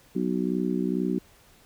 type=harmonic tone; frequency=62.2 Hz; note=B1; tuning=13 cents sharp; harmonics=3 / 4 / 5 / 6; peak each=-28 / -29 / -30 / -31 dBFS; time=0.15-1.19 s; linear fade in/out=10 ms; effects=pink hiss -57 dBFS RMS until 1.65 s